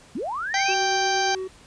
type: linear sweep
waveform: sine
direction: up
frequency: 186 to 2764 Hz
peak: -26 dBFS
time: 0.15-0.74 s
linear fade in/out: 5 ms
type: harmonic tone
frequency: 784 Hz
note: G5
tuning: in tune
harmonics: 1 / 2 / 3 / 4 / 5 / 6 / 7 / 8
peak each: -23 / -27 / -33 / -33 / -35 / -31 / -36 / -32 dBFS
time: 0.54-1.35 s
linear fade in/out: 2 ms
type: tone with tremolo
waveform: triangle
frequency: 376.4 Hz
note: F#4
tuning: 30 cents sharp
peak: -25 dBFS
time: 0.68-1.48 s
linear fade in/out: 10 ms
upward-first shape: sine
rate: 8.6 Hz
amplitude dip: 25%
effects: pink hiss -51 dBFS RMS until 1.66 s + resampled to 22050 Hz